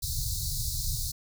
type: band-stop noise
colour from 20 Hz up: pink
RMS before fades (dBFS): -31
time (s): 0.02-1.12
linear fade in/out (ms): 10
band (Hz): 150 to 3900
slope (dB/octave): 96
effects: none